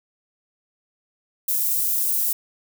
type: high-pass noise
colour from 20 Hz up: white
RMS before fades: -22 dBFS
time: 1.48-2.33 s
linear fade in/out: 5 ms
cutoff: 12000 Hz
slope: 12 dB/octave
effects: none